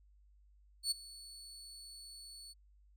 30% pulse tone with ADSR envelope, 4435 Hz, C#8, in tune, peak -27 dBFS, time 0.83-2.54 s, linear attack 81 ms, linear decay 16 ms, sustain -20 dB, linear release 29 ms, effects added 50 Hz sine -62 dBFS peak until 2.96 s

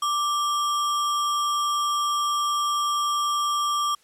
sine tone with sample-and-hold, 1174.7 Hz, D6, in tune, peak -21 dBFS, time 0.02-3.95 s, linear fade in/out 5 ms, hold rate 4410 Hz, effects white hiss -60 dBFS RMS until 4.03 s + low-pass 10000 Hz 12 dB/octave

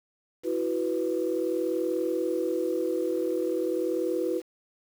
sine chord, E suspended second, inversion none, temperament equal, 329.6 / 370 / 493.9 Hz, E4 / F#4 / B4, 0 / 0 / 0 cents, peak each -29 dBFS, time 0.43-4.42 s, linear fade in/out 50 ms, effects tanh soft clip ceiling -16 dBFS + 8-bit

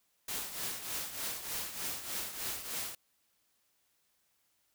white noise with tremolo, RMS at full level -36 dBFS, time 0.28-2.95 s, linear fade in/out 5 ms, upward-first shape triangle, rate 3.3 Hz, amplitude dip 70%, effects white hiss -75 dBFS RMS until 4.74 s

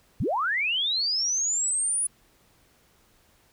sine linear sweep, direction up, 58.27 to 9956 Hz, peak -23 dBFS, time 0.2-2.07 s, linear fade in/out 5 ms, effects pink hiss -62 dBFS RMS until 3.52 s

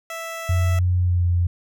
15% pulse tone, 659.3 Hz, E5, in tune, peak -23 dBFS, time 0.1-0.79 s, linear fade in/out 2 ms
sine tone with pitch glide, 90 to 87.64 Hz, F#2 to F2, -47 to +7 cents, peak -16 dBFS, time 0.49-1.47 s, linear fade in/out 5 ms, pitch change -46 cents, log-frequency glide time 0.98-1.26 s
effects none

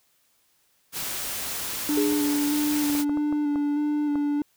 white noise, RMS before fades -31 dBFS, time 0.92-3.05 s, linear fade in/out 50 ms
triangle tone with vibrato, 293.7 Hz, D4, in tune, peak -20 dBFS, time 1.89-4.42 s, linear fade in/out 2 ms, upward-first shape square, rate 1.6 Hz, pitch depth 17 cents each way
sine tone with exponential decay, 414.6 Hz, G#4, 3 cents flat, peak -21 dBFS, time 1.97-2.8 s, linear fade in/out 5 ms, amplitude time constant 180 ms
clicks, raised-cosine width 1 ms, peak -22 dBFS, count 8, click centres 2.124 / 2.899 / 2.951 / 3.095 / 3.173 / 3.326 / 3.558 / 4.156 s
effects white hiss -66 dBFS RMS until 4.56 s

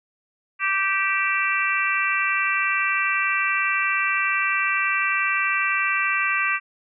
harmonic tone with a mistuned harmonic, 389.8 Hz, G4, 10 cents flat, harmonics 3 / 4 / 5 / 6 / 7, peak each -26 / -26 / -26 / -26 / -26 dBFS, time 0.59-6.6 s, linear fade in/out 50 ms, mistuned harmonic 7, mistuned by -22 cents, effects none

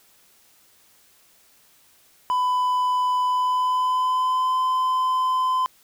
triangle tone with pitch glide, 1000 to 1024 Hz, B5 to C6, +21 to -38 cents, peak -17 dBFS, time 2.3-5.66 s, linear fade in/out 0 ms, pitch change +41 cents, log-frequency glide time 3.26-4.57 s, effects white hiss -57 dBFS RMS until 5.83 s

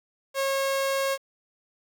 sawtooth tone, 544 Hz, C#5, 33 cents flat, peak -20 dBFS, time 0.34-1.18 s, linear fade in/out 50 ms, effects 9-bit

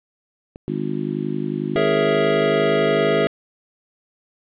click, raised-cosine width 2 ms, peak -23 dBFS, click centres 0.559 s
harmonic tone, 51.1 Hz, G#1, 27 cents flat, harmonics 3 / 4 / 5 / 6 / 7, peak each -28 / -28 / -28 / -28 / -28 dBFS, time 0.68-3.27 s, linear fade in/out 0 ms
square chord, A# half-diminished seventh, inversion third, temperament equal, 415.3 / 466.2 / 554.4 / 659.3 Hz, G#4 / A#4 / C#5 / E5, 0 / 0 / 0 / 0 cents, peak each -21 / -24 / -27 / -22 dBFS, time 1.76-3.27 s, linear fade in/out 0 ms
effects resampled to 8000 Hz + 8-bit

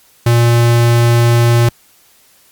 square tone, 118.2 Hz, A#2, 24 cents sharp, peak -8 dBFS, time 0.26-1.69 s, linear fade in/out 5 ms, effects white hiss -49 dBFS RMS until 2.51 s + Opus 48 kbps

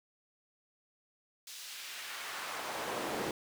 brown noise with high-pass filter sweep, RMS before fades -40 dBFS, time 1.47-3.31 s, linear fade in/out 2 ms, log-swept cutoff 4600 to 330 Hz, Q 0.91, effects none

